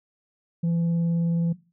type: tone with vibrato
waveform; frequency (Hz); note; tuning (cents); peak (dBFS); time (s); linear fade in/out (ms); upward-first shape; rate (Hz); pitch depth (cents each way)
sine; 168.5; E3; +38; -18; 0.63-1.53; 10; triangle; 19; 12
effects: noise-tail reverb RT60 0.3 s tail -18 dB re dry + tanh soft clip ceiling -20 dBFS